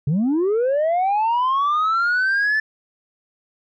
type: linear sweep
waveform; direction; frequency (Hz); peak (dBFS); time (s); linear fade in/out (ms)
sine; up; 130.81 to 1760; -14; 0.07-2.6; 5
effects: tanh soft clip ceiling -15 dBFS